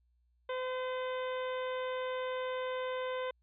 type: harmonic tone with a mistuned harmonic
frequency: 511 Hz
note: C5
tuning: 41 cents flat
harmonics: 1 / 2 / 3 / 4 / 5 / 6 / 7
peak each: -35 / -41 / -46 / -48 / -54 / -52 / -52 dBFS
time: 0.49-3.31 s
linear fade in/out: 5 ms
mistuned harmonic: 5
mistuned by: -17 cents
effects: added 60 Hz sine -69 dBFS peak until 3.42 s